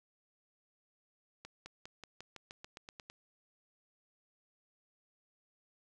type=accelerating click train; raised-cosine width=0.2 ms; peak=-30 dBFS; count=12; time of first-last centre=1.45-3.1 s; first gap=210 ms; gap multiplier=0.93; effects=none